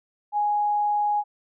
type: tone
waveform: sine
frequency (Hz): 830.6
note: G#5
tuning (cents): 0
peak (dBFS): -20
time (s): 0.32-1.24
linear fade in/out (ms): 50
effects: none